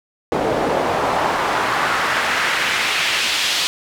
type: noise with band-pass filter sweep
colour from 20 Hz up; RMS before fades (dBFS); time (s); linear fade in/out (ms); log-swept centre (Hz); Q
pink; -19; 0.32-3.67; 0; 500 to 3800; 1.3
effects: none